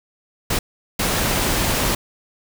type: noise bursts at uneven times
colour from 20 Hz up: pink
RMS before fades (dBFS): -20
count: 2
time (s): 0.5-0.59 / 0.99-1.95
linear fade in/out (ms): 5
effects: none